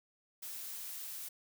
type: noise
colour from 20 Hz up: blue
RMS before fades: -44 dBFS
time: 0.42-1.29 s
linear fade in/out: 10 ms
effects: none